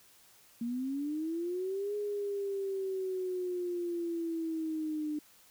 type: linear two-way sweep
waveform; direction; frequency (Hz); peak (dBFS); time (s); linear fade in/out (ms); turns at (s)
sine; up then down; 230.1 to 416.1 to 298.9; -32; 0.61-5.19; 5; 1.95
effects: white hiss -61 dBFS RMS until 5.5 s